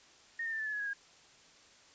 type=tone with pitch steps; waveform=sine; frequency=1846 / 1813.2 / 1781.1 / 1749.5 / 1718.4 / 1687.9 / 1658 / 1628.5 Hz; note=A#6 / A#6 / A6 / A6 / A6 / G#6 / G#6 / G#6; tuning=-17 / -48 / +21 / -10 / -41 / +28 / -3 / -34 cents; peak=-34 dBFS; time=0.39-0.934 s; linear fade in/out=5 ms; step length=68 ms; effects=white hiss -60 dBFS RMS until 1.94 s + resampled to 16000 Hz